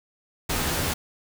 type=noise with comb filter; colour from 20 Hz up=pink; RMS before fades=-26 dBFS; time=0.49-0.94 s; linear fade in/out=10 ms; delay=12 ms; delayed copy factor=+0.55; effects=none